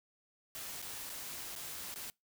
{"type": "noise with dropouts", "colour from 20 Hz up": "white", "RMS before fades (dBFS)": -44, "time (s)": [0.55, 2.1], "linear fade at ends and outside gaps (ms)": 0, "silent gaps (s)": [[0.818, 0.825], [1.095, 1.1], [1.553, 1.561], [1.941, 1.959]], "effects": ["noise-tail reverb RT60 0.2 s tail -25 dB re dry"]}